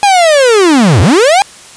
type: linear two-way sweep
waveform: 45% pulse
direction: down then up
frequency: 830.6 to 80.6 to 830.6 Hz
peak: -4 dBFS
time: 0.03-1.42 s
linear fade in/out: 0 ms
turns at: 1.01 s
effects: white hiss -34 dBFS RMS until 1.76 s + resampled to 22050 Hz